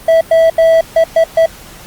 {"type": "tone bursts at uneven times", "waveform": "triangle", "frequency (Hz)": 654, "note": "E5", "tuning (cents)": -14, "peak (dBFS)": -3, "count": 6, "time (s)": [[0.08, 0.21], [0.31, 0.5], [0.58, 0.81], [0.96, 1.04], [1.16, 1.24], [1.37, 1.46]], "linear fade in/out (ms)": 5, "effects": ["pink hiss -35 dBFS RMS until 1.86 s", "Opus 32 kbps"]}